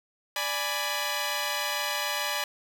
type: chord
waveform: 10% pulse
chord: G# diminished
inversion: second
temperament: equal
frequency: 587.3 / 830.6 / 987.8 Hz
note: D5 / G#5 / B5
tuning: 0 / 0 / 0 cents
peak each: -24 dBFS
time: 0.36-2.44 s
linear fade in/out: 2 ms
effects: none